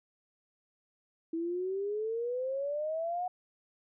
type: exponential sweep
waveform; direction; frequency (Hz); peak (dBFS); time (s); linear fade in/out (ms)
sine; up; 324.3 to 735; -31; 1.33-3.28; 5
effects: none